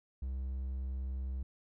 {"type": "tone", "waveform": "triangle", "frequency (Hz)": 65.4, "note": "C2", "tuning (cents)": 0, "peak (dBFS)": -33, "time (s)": [0.22, 1.43], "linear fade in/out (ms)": 5, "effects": []}